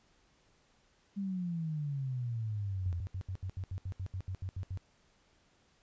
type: exponential sweep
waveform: sine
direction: down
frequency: 202.3 to 84.9 Hz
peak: -33 dBFS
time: 1.16-3.01 s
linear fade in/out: 20 ms
type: tone bursts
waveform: sine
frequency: 93.5 Hz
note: F#2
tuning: 19 cents sharp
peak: -35 dBFS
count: 14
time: 2.86-4.774 s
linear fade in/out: 0 ms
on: 68 ms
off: 74 ms
effects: pink hiss -69 dBFS RMS until 5.82 s + resampled to 16000 Hz